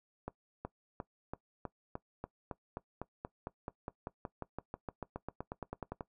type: accelerating click train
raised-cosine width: 1 ms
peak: -25 dBFS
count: 30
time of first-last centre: 0.28-6.008 s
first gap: 370 ms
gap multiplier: 0.95
effects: noise-tail reverb RT60 0.1 s tail -19 dB re dry